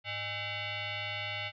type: tone with frequency modulation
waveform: sine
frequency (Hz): 103.83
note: G#2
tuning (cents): 0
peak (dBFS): -34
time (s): 0.04-1.52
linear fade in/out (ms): 50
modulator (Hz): 716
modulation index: 4.6
effects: none